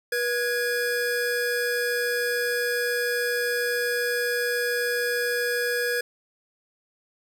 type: tone pair together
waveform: square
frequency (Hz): 484.3 / 1661.2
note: B4 / G#6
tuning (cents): -34 / 0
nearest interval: octave + major sixth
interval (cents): 2134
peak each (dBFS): -27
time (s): 0.12-6.01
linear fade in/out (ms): 5
effects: none